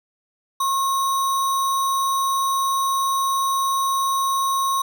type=tone with sample-and-hold; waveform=sine; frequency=1083 Hz; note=C#6; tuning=41 cents flat; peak=-18 dBFS; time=0.6-4.82 s; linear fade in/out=5 ms; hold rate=4900 Hz; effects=none